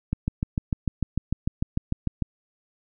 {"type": "click train", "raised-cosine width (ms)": 5, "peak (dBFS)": -11, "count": 15, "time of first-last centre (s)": [0.13, 2.223], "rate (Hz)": 6.69, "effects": []}